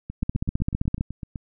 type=two click trains; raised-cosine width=5 ms; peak=-11 / -20 dBFS; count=13 / 11; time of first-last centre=0.23-1.009 / 0.1-1.358 s; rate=15.4 / 7.95 Hz; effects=none